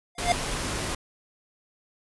square tone with exponential growth, 704 Hz, F5, 14 cents sharp, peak -16 dBFS, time 0.15-0.32 s, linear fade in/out 2 ms, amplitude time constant 35 ms
pink noise, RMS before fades -30 dBFS, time 0.18-0.95 s, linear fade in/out 5 ms
effects resampled to 24000 Hz

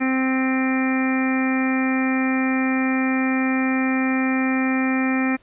harmonic tone with a mistuned harmonic, 261.6 Hz, C4, in tune, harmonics 1 / 2 / 3 / 4 / 5 / 6 / 7 / 8 / 9, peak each -19 / -32 / -31 / -37 / -32 / -39 / -29 / -35 / -29 dBFS, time 0-5.37 s, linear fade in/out 20 ms, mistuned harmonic 9, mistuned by +17 cents, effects pink hiss -57 dBFS RMS until 5.42 s + resampled to 8000 Hz

